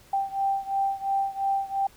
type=beating tone pair; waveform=sine; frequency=784 / 786.9 Hz; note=G5 / G5; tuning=0 / +6 cents; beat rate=2.9 Hz; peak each=-26 / -28 dBFS; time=0.13-1.87 s; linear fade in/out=5 ms; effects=pink hiss -55 dBFS RMS until 1.96 s